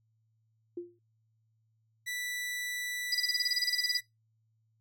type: tone with exponential decay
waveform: sine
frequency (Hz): 349.2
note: F4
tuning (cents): 0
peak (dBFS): -32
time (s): 0.77-0.99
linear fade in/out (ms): 5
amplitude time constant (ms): 47
type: tone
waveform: sawtooth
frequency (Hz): 1972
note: B6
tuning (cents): -3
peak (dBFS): -31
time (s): 2.06-4.01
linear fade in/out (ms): 20
type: tone bursts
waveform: sine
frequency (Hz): 4899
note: D#8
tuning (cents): -28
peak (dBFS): -26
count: 16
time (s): 3.12-3.973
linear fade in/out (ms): 5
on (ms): 28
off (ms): 27
effects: noise-tail reverb RT60 0.2 s tail -21 dB re dry + added 111 Hz sine -70 dBFS peak until 4.8 s